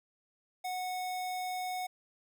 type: tone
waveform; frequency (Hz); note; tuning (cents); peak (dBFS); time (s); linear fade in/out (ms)
square; 735; F#5; -12; -35; 0.64-1.87; 10
effects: none